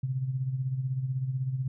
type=tone with tremolo; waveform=sine; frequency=130.81 Hz; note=C3; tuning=in tune; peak=-25 dBFS; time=0.03-1.68 s; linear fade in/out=5 ms; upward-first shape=sine; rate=16 Hz; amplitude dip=60%; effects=none